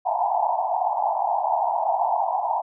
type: band-pass noise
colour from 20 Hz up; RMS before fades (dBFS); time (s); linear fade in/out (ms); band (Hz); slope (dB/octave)
pink; -23; 0.05-2.62; 20; 670 to 950; 96
effects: none